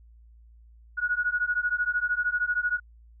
sine beating tone pair, 1451 / 1464 Hz, F#6 / F#6, -34 / -19 cents, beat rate 13 Hz, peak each -27 / -27 dBFS, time 0.97-2.8 s, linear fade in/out 20 ms, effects added 57 Hz sine -50 dBFS peak until 3.2 s

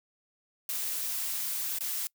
blue noise with dropouts, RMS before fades -33 dBFS, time 0.69-2.07 s, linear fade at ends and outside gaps 1 ms, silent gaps 1.786-1.807 s, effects noise-tail reverb RT60 0.1 s tail -24 dB re dry

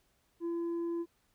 sine tone with tanh clipping, 338.9 Hz, E4, 48 cents sharp, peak -33 dBFS, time 0.4-1.06 s, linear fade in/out 50 ms, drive 3 dB, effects pink hiss -73 dBFS RMS until 1.34 s

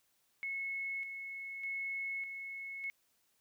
sine tone with tremolo, 2189 Hz, C#7, 22 cents flat, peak -36 dBFS, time 0.43-2.9 s, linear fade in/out 0 ms, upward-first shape square, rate 0.83 Hz, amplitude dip 45%, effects white hiss -75 dBFS RMS until 3.4 s

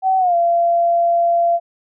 sine tone with pitch glide, 760 to 685 Hz, F#5 to F5, +46 to -34 cents, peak -12 dBFS, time 0.02-1.6 s, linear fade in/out 50 ms, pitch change -180 cents, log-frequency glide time 0.18-0.35 s, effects none

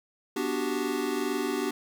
square chord, G major seventh, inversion first, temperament equal, 246.9 / 293.7 / 370 / 392 Hz, B3 / D4 / F#4 / G4, 0 / 0 / 0 / 0 cents, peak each -35 / -33 / -34 / -33 dBFS, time 0.36-1.71 s, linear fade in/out 5 ms, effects 10-bit

